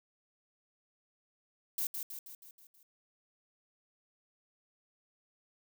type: noise with echo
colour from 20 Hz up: violet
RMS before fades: -34 dBFS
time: 1.78-1.87 s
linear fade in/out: 2 ms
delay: 160 ms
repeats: 6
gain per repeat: -5 dB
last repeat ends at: 2.83 s
effects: none